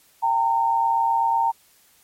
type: tone pair together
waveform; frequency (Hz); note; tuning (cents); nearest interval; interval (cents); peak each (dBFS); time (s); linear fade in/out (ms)
sine; 787.1 / 915; G5 / A#5; +7 / -32; minor third; 261; -24 / -18; 0.22-1.52; 20
effects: white hiss -57 dBFS RMS until 2.03 s + MP3 64 kbps